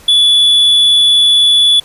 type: tone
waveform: triangle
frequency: 3436 Hz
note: A7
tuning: 42 cents flat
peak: -4 dBFS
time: 0.08-1.8 s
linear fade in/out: 5 ms
effects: pink hiss -40 dBFS RMS until 1.84 s + resampled to 32000 Hz